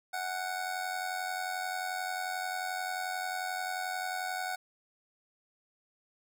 25% pulse tone with amplitude modulation, 741 Hz, F#5, 2 cents sharp, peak -27 dBFS, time 0.13-4.56 s, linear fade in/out 10 ms, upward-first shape sine, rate 91.3 Hz, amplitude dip 60%, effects none

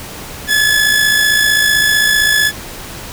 sawtooth tone with amplitude modulation, 1713 Hz, A6, 47 cents flat, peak -4 dBFS, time 0.47-2.52 s, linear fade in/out 50 ms, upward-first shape sine, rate 55.6 Hz, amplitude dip 45%, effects pink hiss -29 dBFS RMS until 3.12 s

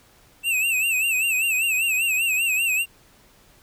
square tone with vibrato, 2637 Hz, E7, in tune, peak -20 dBFS, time 0.43-2.86 s, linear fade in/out 50 ms, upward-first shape sine, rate 5.1 Hz, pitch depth 100 cents each way, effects pink hiss -55 dBFS RMS until 3.62 s

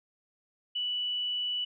sine tone, 2960 Hz, F#7, in tune, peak -29 dBFS, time 0.75-1.65 s, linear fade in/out 10 ms, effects none

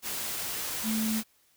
sine tone in noise, 220 Hz, A3, in tune, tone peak -27 dBFS, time 0.83-1.23 s, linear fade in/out 50 ms, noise white, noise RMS -34 dBFS, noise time 0.02-1.24 s, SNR +4 dB, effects white hiss -66 dBFS RMS until 1.56 s

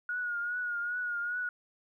sine tone with vibrato, 1442 Hz, F#6, 45 cents flat, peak -31 dBFS, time 0.09-1.49 s, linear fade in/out 2 ms, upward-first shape triangle, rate 2.5 Hz, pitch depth 51 cents each way, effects 12-bit

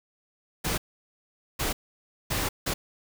pink noise bursts at uneven times, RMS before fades -28 dBFS, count 4, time 0.64-0.78 / 1.59-1.73 / 2.3-2.49 / 2.66-2.74 s, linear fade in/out 10 ms, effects none

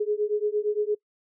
sine beating tone pair, 415.3 / 424 Hz, G#4 / G#4, 0 / +36 cents, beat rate 8.7 Hz, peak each -26 dBFS, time 0-0.95 s, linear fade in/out 10 ms, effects noise-tail reverb RT60 0.1 s tail -24 dB re dry

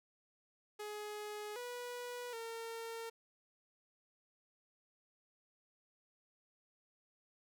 sawtooth tone with pitch steps, 419.8 / 488.7 / 456.9 Hz, G#4 / B4 / A#4, +19 / -18 / -35 cents, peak -39 dBFS, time 0.79-3.1 s, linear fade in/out 10 ms, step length 770 ms, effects none

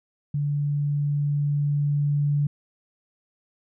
sine tone with level ramp, 145 Hz, D3, 22 cents flat, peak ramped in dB -22 to -19 dBFS, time 0.34-2.47 s, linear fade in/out 5 ms, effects none

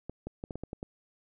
clicks, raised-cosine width 2 ms, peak -24 dBFS, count 8, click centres 0.096 / 0.27 / 0.439 / 0.508 / 0.556 / 0.636 / 0.731 / 0.829 s, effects none

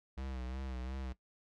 square tone with vibrato, 64.5 Hz, C2, 24 cents flat, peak -40 dBFS, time 0.17-1.13 s, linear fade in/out 10 ms, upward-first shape sine, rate 2.8 Hz, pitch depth 61 cents each way, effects noise-tail reverb RT60 0.1 s tail -17 dB re dry + low-pass 5000 Hz 12 dB/octave

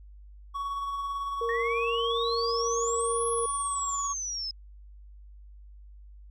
triangle tone with tremolo, 1119 Hz, C#6, 16 cents sharp, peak -27 dBFS, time 0.54-4.14 s, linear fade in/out 20 ms, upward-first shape sine, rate 18 Hz, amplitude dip 30%
sine tone, 465.2 Hz, A#4, 4 cents flat, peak -28 dBFS, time 1.41-3.46 s, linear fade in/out 5 ms
sine exponential two-way sweep, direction up then down, 1815 to 10690 to 5110 Hz, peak -31 dBFS, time 1.49-4.51 s, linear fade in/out 2 ms, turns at 3.28 s
effects added 50 Hz sine -46 dBFS peak until 6.3 s

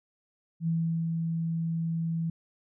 sine tone with ADSR envelope, 164.81 Hz, E3, in tune, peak -24 dBFS, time 0.6-2.3 s, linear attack 73 ms, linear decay 390 ms, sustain -3 dB, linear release 4 ms, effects none

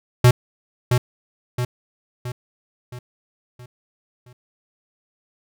square tone with echo, 123.47 Hz, B2, in tune, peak -9 dBFS, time 0.24-0.31 s, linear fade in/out 5 ms, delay 670 ms, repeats 6, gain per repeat -6 dB, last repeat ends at 4.33 s, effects none

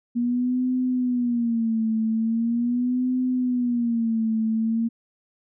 sine tone with vibrato, 237.2 Hz, A#3, 30 cents sharp, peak -20 dBFS, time 0.15-4.89 s, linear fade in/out 20 ms, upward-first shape sine, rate 0.41 Hz, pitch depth 120 cents each way, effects none

